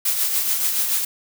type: noise with tremolo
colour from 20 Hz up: blue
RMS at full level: -19 dBFS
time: 0.05-1.05 s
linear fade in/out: 5 ms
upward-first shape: triangle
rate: 7 Hz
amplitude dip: 50%
effects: none